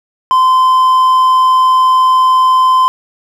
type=tone; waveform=triangle; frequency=1031 Hz; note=C6; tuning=26 cents flat; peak=-4 dBFS; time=0.31-2.88 s; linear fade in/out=0 ms; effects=none